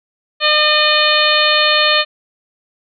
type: harmonic tone with a mistuned harmonic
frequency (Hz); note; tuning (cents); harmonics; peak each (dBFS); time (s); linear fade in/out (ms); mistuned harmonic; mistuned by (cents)
605; D#5; -49; 1 / 2 / 3 / 4 / 5 / 6 / 7; -18 / -18 / -18 / -18 / -18 / -18 / -18; 0.4-2.05; 50; 4; +28
effects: none